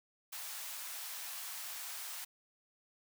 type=high-pass noise; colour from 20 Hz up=white; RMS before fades=-44 dBFS; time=0.32-2.25 s; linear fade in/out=10 ms; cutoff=690 Hz; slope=24 dB/octave; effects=none